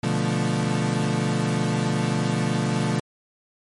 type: chord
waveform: 35% pulse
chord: B half-diminished seventh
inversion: none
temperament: equal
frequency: 123.47 / 146.83 / 174.61 / 220 Hz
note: B2 / D3 / F3 / A3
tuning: 0 / 0 / 0 / 0 cents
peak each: -25 dBFS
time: 0.03-3 s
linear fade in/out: 5 ms
effects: MP3 48 kbps